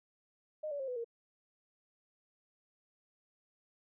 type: tone with pitch steps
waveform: sine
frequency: 614 / 572.9 / 534.5 / 498.7 / 465.3 Hz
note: D#5 / D5 / C5 / B4 / A#4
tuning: -23 / -43 / +37 / +17 / -3 cents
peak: -36 dBFS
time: 0.63-1.045 s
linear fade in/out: 10 ms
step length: 83 ms
effects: none

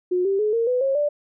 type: tone with pitch steps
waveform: sine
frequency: 361.4 / 391.8 / 424.8 / 460.6 / 499.4 / 541.5 / 587.1 Hz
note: F#4 / G4 / G#4 / A#4 / B4 / C#5 / D5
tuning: -41 / -1 / +39 / -21 / +19 / -41 / -1 cents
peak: -18 dBFS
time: 0.11-1.09 s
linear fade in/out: 10 ms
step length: 140 ms
effects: none

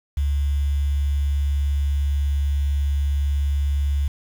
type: tone with quantisation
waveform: sine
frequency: 70.9 Hz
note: C#2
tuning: 40 cents sharp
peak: -18 dBFS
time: 0.17-4.08 s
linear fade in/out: 5 ms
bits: 7
effects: none

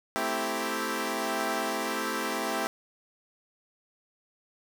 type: chord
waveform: 10% pulse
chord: A minor seventh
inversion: none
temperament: equal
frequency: 220 / 261.6 / 329.6 / 392 Hz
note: A3 / C4 / E4 / G4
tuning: 0 / 0 / 0 / 0 cents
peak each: -26 dBFS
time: 0.16-2.67 s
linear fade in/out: 0 ms
effects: none

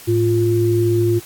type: tone pair together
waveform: sine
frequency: 108.85 / 349.2 Hz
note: A2 / F4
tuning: -18 / 0 cents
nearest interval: octave + minor sixth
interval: 2018 cents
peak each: -17 / -15 dBFS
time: 0.07-1.2 s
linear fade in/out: 20 ms
effects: white hiss -39 dBFS RMS until 1.25 s + AAC 64 kbps

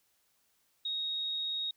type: tone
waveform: sine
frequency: 3757 Hz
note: A#7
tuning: 13 cents sharp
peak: -32 dBFS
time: 0.85-1.71 s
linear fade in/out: 5 ms
effects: white hiss -73 dBFS RMS until 1.76 s

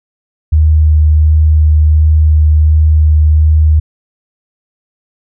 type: tone with vibrato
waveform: sine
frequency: 77.1 Hz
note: D#2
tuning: 15 cents flat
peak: -4 dBFS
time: 0.52-3.8 s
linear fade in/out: 10 ms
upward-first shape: sine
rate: 1.4 Hz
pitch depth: 11 cents each way
effects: none

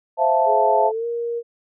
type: chord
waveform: sine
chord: F major seventh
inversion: second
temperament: equal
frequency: 523.3 / 659.3 / 698.5 / 880 Hz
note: C5 / E5 / F5 / A5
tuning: 0 / 0 / 0 / 0 cents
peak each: -22 / -19 / -23 / -18 dBFS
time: 0.17-0.92 s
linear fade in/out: 50 ms
type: tone with pitch glide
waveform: sine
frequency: 423.2 to 469.6 Hz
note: G#4 to A#4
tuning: +33 to +13 cents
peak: -22 dBFS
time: 0.45-1.43 s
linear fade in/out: 50 ms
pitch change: +180 cents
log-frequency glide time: 0.84-1.06 s
effects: none

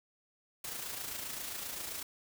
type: noise with amplitude modulation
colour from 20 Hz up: white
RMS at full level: -39 dBFS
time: 0.64-2.03 s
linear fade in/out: 5 ms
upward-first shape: sine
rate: 27.6 Hz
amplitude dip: 45%
effects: none

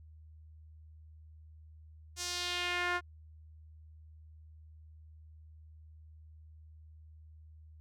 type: tone with band-pass filter sweep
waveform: sawtooth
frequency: 354.1 Hz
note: F4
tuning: 24 cents sharp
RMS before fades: -35 dBFS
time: 2.16-3.01 s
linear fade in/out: 50 ms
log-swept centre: 6700 to 1400 Hz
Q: 1.7
effects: added 78 Hz sine -52 dBFS peak until 7.8 s

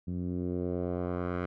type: tone with low-pass filter sweep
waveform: 10% pulse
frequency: 89 Hz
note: F2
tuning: 33 cents sharp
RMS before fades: -33 dBFS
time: 0.07-1.46 s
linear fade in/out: 10 ms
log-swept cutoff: 180 to 1700 Hz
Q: 1.4
effects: none

